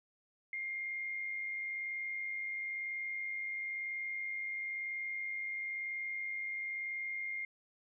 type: tone with amplitude modulation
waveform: sine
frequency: 2119 Hz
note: C7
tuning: 21 cents sharp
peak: -35 dBFS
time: 0.53-7.45 s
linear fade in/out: 2 ms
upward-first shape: sine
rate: 101 Hz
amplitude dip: 35%
effects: none